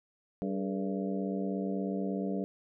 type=harmonic tone with a mistuned harmonic; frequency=96.6 Hz; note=G2; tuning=25 cents flat; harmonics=2 / 3 / 4 / 5 / 6 / 7; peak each=-33 / -37 / -39 / -41 / -43 / -44 dBFS; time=0.42-2.44 s; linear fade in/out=0 ms; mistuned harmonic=4; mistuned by=+120 cents; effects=none